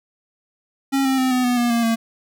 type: tone with pitch steps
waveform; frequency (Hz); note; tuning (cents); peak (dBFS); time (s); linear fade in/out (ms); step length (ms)
square; 272.3 / 265.5 / 258.8 / 252.3 / 246 / 239.8 / 233.8 / 227.9; C#4 / C4 / C4 / B3 / B3 / A#3 / A#3 / A#3; -31 / +25 / -19 / +37 / -7 / +49 / +5 / -39; -17; 0.92-1.96; 20; 130
effects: none